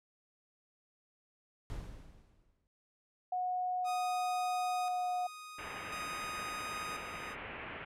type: noise with exponential decay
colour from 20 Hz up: brown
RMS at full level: -39 dBFS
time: 1.7-2.67 s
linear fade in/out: 0 ms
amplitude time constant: 210 ms
type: tone with pitch glide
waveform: sine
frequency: 730 to 724.5 Hz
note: F#5 to F#5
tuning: -24 to -37 cents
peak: -32 dBFS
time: 3.32-5.27 s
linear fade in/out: 5 ms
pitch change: -13 cents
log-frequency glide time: 4.73-5.09 s
type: tone with tremolo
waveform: sawtooth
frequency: 1244 Hz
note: D#6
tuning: 1 cent flat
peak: -36 dBFS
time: 3.84-7.36 s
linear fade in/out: 50 ms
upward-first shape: square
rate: 0.48 Hz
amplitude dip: 55%
type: low-pass noise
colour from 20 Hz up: white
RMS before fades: -45 dBFS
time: 5.58-7.85 s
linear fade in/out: 10 ms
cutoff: 2700 Hz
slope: 48 dB/octave
effects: low-pass 12000 Hz 12 dB/octave